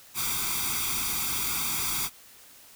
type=noise with comb filter; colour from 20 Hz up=white; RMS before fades=-29 dBFS; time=0.14-2.1 s; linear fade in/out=50 ms; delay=0.85 ms; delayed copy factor=+0.9; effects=white hiss -52 dBFS RMS until 2.75 s